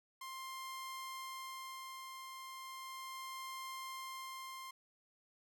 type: tone with tremolo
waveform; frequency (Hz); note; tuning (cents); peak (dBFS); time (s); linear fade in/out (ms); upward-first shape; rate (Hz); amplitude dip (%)
sawtooth; 1054; C6; +12; -40; 0.21-4.71; 5; sine; 0.36; 35
effects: none